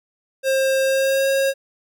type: tone with pitch glide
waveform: square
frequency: 533 to 542.9 Hz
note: C5 to C#5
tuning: +32 to -36 cents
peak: -17 dBFS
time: 0.43-1.54 s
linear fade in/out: 50 ms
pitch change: +32 cents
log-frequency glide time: 0.83-1.28 s
effects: none